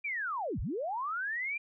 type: linear two-way sweep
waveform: sine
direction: down then up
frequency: 2414 to 33 to 2414 Hz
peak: -32 dBFS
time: 0.04-1.58 s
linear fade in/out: 10 ms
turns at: 0.6 s
effects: none